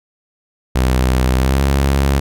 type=tone with pitch glide; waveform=sawtooth; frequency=63.7 to 68.67 Hz; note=C2 to C#2; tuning=-46 to -16 cents; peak=-8 dBFS; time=0.75-2.2 s; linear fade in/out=10 ms; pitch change=+130 cents; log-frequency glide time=1.35-1.62 s; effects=none